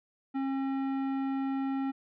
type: tone with tanh clipping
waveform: triangle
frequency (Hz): 270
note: C#4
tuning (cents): -45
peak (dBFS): -31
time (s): 0.34-1.92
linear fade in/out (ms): 20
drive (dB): 18
effects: none